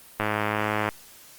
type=click train; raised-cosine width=0.5 ms; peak=-9 dBFS; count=74; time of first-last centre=0.2-0.889 s; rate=106 Hz; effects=white hiss -49 dBFS RMS until 1.38 s + Opus 32 kbps

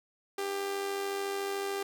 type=tone with amplitude modulation; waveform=sawtooth; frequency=396.4 Hz; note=G4; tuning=19 cents sharp; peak=-26 dBFS; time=0.38-1.83 s; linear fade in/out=5 ms; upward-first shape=sine; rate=93.7 Hz; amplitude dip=45%; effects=none

